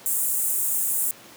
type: high-pass noise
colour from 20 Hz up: pink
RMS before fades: -24 dBFS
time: 0.06-1.11 s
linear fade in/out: 0 ms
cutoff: 7700 Hz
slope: 48 dB/octave
effects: pink hiss -46 dBFS RMS until 1.36 s + high-pass 200 Hz 12 dB/octave